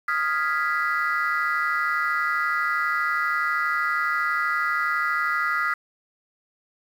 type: chord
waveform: sine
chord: F half-diminished seventh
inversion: third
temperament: equal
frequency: 1244.5 / 1396.9 / 1661.2 / 1975.5 Hz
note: Eb6 / F6 / Ab6 / Cb7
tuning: 0 / 0 / 0 / 0 cents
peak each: -25 / -25 / -29 / -26 dBFS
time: 0.08-5.74 s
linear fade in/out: 5 ms
effects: tanh soft clip ceiling -15 dBFS + 8-bit